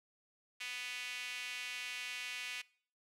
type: tone with high-pass filter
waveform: sawtooth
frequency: 247.8 Hz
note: B3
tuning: 6 cents sharp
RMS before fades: -43 dBFS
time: 0.6-2.62 s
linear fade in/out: 10 ms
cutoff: 2400 Hz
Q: 3
effects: noise-tail reverb RT60 0.5 s tail -22 dB re dry + low-pass 11000 Hz 12 dB/octave